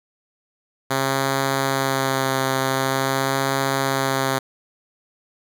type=tone with vibrato; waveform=5% pulse; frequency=134.5 Hz; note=C3; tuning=48 cents sharp; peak=-8 dBFS; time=0.9-4.39 s; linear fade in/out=10 ms; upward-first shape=sine; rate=0.46 Hz; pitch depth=19 cents each way; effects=none